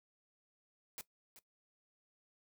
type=noise with echo; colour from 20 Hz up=white; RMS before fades=-45 dBFS; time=0.98-1.01 s; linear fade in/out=0 ms; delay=380 ms; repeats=1; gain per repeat=-13 dB; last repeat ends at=1.39 s; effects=noise-tail reverb RT60 0.1 s tail -17 dB re dry